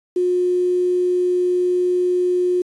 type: tone with quantisation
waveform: sine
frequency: 359.9 Hz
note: F#4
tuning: 48 cents flat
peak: -15 dBFS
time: 0.16-2.62 s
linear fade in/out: 5 ms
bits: 7
effects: resampled to 24000 Hz